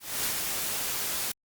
white noise with ADSR envelope, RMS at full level -28 dBFS, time 0-1.32 s, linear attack 250 ms, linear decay 90 ms, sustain -3 dB, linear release 5 ms, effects Opus 48 kbps

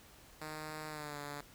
5% pulse tone with pitch glide, 154.4 to 144.89 Hz, D#3 to D3, -13 to -23 cents, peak -31 dBFS, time 0.41-1.41 s, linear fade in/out 5 ms, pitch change -110 cents, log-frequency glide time 0.88-1.19 s, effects pink hiss -59 dBFS RMS until 1.54 s

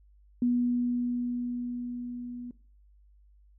sine tone with level ramp, 243.7 Hz, B3, 23 cents flat, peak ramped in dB -22 to -37 dBFS, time 0.42-2.51 s, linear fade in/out 2 ms, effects noise-tail reverb RT60 0.4 s tail -19 dB re dry + added 50 Hz sine -56 dBFS peak until 3.58 s

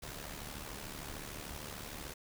pink noise with amplitude modulation, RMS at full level -42 dBFS, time 0.02-2.14 s, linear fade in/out 10 ms, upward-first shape sine, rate 73.4 Hz, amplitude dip 65%, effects none

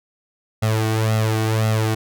sawtooth tone with flanger, 110 Hz, A2, in tune, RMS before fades -19 dBFS, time 0.62-1.95 s, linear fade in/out 10 ms, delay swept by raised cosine 1.5 to 2.7 ms, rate 1.9 Hz, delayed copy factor +0.75, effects none

